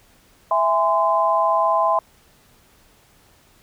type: chord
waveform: sine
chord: E augmented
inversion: none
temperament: just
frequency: 659.3 / 824.1 / 1030.1 Hz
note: E5 / G#5 / B#5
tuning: 0 / -14 / -27 cents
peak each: -20 / -22 / -18 dBFS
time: 0.51-1.99 s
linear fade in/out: 2 ms
effects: pink hiss -55 dBFS RMS until 3.62 s